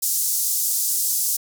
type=band-pass noise; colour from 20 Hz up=white; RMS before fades=-22 dBFS; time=0.02-1.37 s; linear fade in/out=10 ms; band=5600 to 16000 Hz; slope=24 dB/octave; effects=none